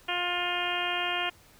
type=harmonic tone; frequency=353.7 Hz; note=F4; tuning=22 cents sharp; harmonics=1 / 2 / 3 / 4 / 5 / 6 / 7 / 8 / 9; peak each=-39 / -34 / -37 / -36 / -37 / -39 / -35 / -34 / -37 dBFS; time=0.08-1.3 s; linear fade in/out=10 ms; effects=pink hiss -57 dBFS RMS until 1.59 s